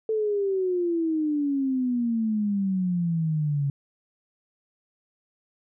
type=exponential sweep; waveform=sine; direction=down; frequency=444 to 138.59 Hz; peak=-22 dBFS; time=0.09-3.7 s; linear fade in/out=2 ms; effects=none